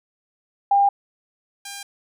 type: tone pair in turn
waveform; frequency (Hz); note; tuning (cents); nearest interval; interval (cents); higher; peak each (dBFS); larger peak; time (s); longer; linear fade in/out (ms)
sine / 5% pulse; 801 / 801; G5 / G5; +37 / +37; unison; 0; neither; -13 / -21; first; 0.71-0.89 / 1.65-1.83; neither; 5
effects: none